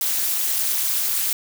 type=noise with amplitude modulation; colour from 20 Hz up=blue; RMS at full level=-18 dBFS; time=0.01-1.33 s; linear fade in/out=2 ms; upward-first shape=sine; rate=250 Hz; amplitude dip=95%; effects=none